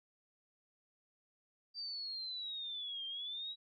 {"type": "linear two-way sweep", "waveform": "sine", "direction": "down then up", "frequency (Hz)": [4699, 3160, 3879], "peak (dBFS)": -40, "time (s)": [1.74, 3.56], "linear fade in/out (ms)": 50, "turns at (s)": 3.06, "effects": []}